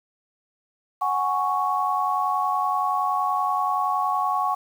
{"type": "chord", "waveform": "sine", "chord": "F# suspended second", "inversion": "none", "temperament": "equal", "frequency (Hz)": [740, 830.6, 1108.7], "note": ["F#5", "G#5", "C#6"], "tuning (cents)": [0, 0, 0], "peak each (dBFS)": [-26, -27, -23], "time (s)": [1.01, 4.55], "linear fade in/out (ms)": 10, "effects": ["8-bit"]}